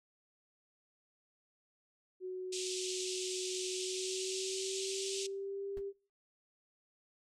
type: tone with pitch glide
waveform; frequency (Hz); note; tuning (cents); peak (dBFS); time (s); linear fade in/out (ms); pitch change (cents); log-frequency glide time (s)
sine; 370 to 396.6; F#4 to G4; 0 to +20; -38; 2.2-5.93; 50; +120; 3.75-5.66
type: band-pass noise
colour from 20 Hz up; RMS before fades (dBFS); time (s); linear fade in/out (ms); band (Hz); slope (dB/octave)
white; -41; 2.52-5.27; 10; 2600 to 8400; 48
type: noise with exponential decay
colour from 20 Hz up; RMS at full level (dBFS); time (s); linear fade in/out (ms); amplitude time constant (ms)
brown; -44; 5.77-5.85; 1; 16
effects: noise-tail reverb RT60 0.4 s tail -24 dB re dry